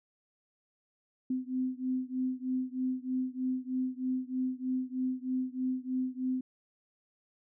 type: beating tone pair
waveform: sine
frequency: 255.4 / 258.6 Hz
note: C4 / C4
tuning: -42 / -20 cents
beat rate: 3.2 Hz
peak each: -33 / -34 dBFS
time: 1.3-6.41 s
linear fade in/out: 5 ms
effects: none